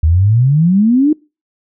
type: exponential sweep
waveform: sine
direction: up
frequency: 75.3 to 314.8 Hz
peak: -7 dBFS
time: 0.03-1.13 s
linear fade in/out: 5 ms
effects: noise-tail reverb RT60 0.3 s tail -25 dB re dry